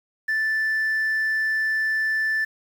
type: tone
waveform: sine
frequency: 1760 Hz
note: A6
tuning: in tune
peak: -18 dBFS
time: 0.28-2.45 s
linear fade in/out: 10 ms
effects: tanh soft clip ceiling -19 dBFS + 8-bit